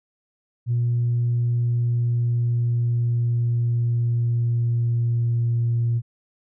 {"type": "tone with pitch glide", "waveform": "sine", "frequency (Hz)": [119.7, 117.58], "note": ["A#2", "A#2"], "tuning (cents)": [46, 15], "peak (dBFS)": -17, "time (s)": [0.66, 6.02], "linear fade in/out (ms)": 50, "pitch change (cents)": -31, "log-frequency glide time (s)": [1.31, 5.65], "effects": ["tanh soft clip ceiling -15 dBFS"]}